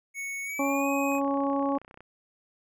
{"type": "tone with pitch glide", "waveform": "square", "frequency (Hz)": [2216, 2516], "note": ["C#7", "D#7"], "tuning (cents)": [-1, 19], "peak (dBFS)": -33, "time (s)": [0.14, 1.21], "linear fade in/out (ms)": 50, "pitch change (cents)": 220, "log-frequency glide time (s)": [0.44, 0.89]}
{"type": "harmonic tone", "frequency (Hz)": 277.9, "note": "C#4", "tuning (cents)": 4, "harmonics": [1, 2, 3, 4], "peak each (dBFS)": [-27, -30, -32, -33], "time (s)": [0.59, 1.78], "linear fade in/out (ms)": 5}
{"type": "click train", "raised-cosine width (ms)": 0.5, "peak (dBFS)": -33, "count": 29, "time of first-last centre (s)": [1.12, 2.006], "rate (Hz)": 31.6}
{"effects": []}